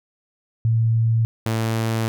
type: tone pair in turn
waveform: sine / sawtooth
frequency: 113.6 / 112.36 Hz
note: A#2 / A2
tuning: -44 / +37 cents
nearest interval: unison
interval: 19 cents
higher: first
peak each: -15 / -16 dBFS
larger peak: first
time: 0.65-1.25 / 1.46-2.08 s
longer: second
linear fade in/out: 0 ms
effects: none